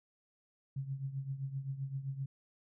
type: tone with tremolo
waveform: sine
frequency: 136 Hz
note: C#3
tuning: 33 cents flat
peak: -33 dBFS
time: 0.76-2.26 s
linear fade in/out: 5 ms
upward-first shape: triangle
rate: 7.7 Hz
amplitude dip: 80%
effects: none